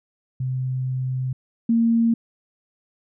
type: tone pair in turn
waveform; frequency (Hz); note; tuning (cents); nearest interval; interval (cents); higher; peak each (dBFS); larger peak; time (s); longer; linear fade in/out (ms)
sine; 129.2 / 230.2; C3 / A#3; -21 / -22; minor seventh; 999; second; -22 / -15; second; 0.4-1.33 / 1.69-2.14; first; 5
effects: none